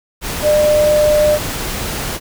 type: tone in noise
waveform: sine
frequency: 601 Hz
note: D5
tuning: 40 cents sharp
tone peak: -9 dBFS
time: 0.42-1.39 s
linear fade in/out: 50 ms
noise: pink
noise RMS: -22 dBFS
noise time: 0.21-2.2 s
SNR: +10 dB
effects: none